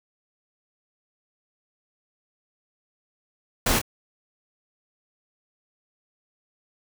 pink noise with echo, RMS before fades -22 dBFS, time 3.66-3.79 s, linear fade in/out 5 ms, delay 26 ms, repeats 1, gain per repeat -6 dB, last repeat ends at 3.816 s, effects none

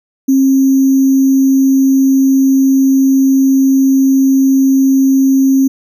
sine tone with sample-and-hold, 268.6 Hz, C4, 46 cents sharp, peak -6 dBFS, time 0.28-5.68 s, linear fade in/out 10 ms, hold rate 6300 Hz, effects none

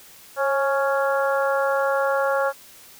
harmonic tone with a mistuned harmonic, 277.9 Hz, C#4, 4 cents sharp, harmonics 2 / 3 / 4 / 5 / 6, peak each -21 / -27 / -28 / -26 / -32 dBFS, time 0.36-2.53 s, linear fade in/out 50 ms, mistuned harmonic 2, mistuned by -33 cents, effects white hiss -47 dBFS RMS until 2.99 s

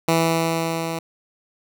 10% pulse tone with level ramp, 164.5 Hz, E3, 3 cents flat, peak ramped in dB -7 to -17 dBFS, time 0.08-0.99 s, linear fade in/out 5 ms, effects none

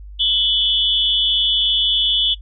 sine tone cluster, 3001 / 3324 / 3528 Hz, F#7 / G#7 / A7, +24 / +1 / +4 cents, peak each -18 dBFS, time 0.19-2.35 s, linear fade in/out 20 ms, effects noise-tail reverb RT60 0.1 s tail -19 dB re dry + added 50 Hz sine -33 dBFS peak until 2.41 s

